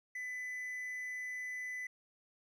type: tone with amplitude modulation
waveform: triangle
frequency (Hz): 2001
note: B6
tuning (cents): +22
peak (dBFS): -36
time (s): 0.15-1.87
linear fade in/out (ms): 5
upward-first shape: sine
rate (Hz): 224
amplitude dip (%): 30
effects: none